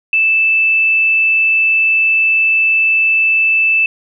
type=tone; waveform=sine; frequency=2637 Hz; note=E7; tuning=in tune; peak=-9 dBFS; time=0.13-3.86 s; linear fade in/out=2 ms; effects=none